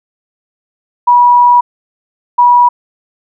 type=tone bursts at uneven times; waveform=sine; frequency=971 Hz; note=B5; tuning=30 cents flat; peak=-3 dBFS; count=2; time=1.07-1.61 / 2.38-2.69 s; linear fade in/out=10 ms; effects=none